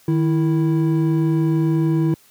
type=tone pair together; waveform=triangle; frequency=155.1 / 328.6 Hz; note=D#3 / E4; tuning=-5 / -5 cents; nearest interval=octave + minor second; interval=1300 cents; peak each=-15 / -17 dBFS; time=0.08-2.14 s; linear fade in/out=2 ms; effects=white hiss -53 dBFS RMS until 2.3 s + high-pass 80 Hz 12 dB/octave